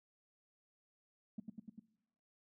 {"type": "tone with echo", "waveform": "sine", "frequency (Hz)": 215.8, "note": "A3", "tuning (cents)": -33, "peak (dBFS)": -38, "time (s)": [1.38, 1.4], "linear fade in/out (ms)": 5, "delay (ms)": 99, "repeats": 4, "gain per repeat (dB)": -2, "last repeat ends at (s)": 1.796, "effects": ["noise-tail reverb RT60 1.0 s tail -21 dB re dry", "tanh soft clip ceiling -37 dBFS"]}